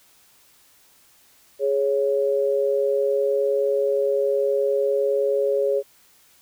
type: tone pair together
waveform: sine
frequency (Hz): 415 / 554.4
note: G#4 / C#5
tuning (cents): -1 / 0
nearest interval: perfect fourth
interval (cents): 501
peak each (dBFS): -21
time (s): 1.59-5.83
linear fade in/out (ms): 50
effects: white hiss -56 dBFS RMS until 6.41 s